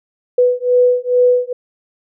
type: beating tone pair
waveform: sine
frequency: 493.9 / 496.2 Hz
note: B4 / B4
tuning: 0 / +8 cents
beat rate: 2.3 Hz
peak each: -13 dBFS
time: 0.38-1.53 s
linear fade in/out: 5 ms
effects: none